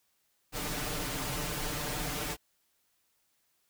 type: noise with comb filter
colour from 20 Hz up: pink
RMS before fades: -35 dBFS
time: 0.52-2.37 s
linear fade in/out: 50 ms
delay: 6.7 ms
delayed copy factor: +1
effects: white hiss -74 dBFS RMS until 3.69 s